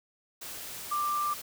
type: tone in noise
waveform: sine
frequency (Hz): 1183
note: D6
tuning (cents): +12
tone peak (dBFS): -27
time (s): 0.91-1.34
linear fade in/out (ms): 10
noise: white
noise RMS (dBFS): -41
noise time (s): 0.41-1.42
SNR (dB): +11
effects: none